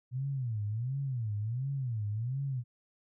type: tone with vibrato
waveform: sine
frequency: 120 Hz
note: B2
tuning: 49 cents flat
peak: -31 dBFS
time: 0.11-2.64 s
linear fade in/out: 50 ms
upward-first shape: sine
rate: 1.4 Hz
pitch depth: 260 cents each way
effects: none